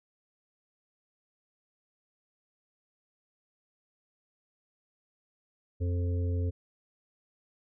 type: harmonic tone with a mistuned harmonic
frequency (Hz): 88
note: F2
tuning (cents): +14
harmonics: 1 / 3 / 5 / 6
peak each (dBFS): -27 / -40 / -41 / -47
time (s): 5.8-6.51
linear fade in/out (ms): 20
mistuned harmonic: 5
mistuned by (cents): -15
effects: none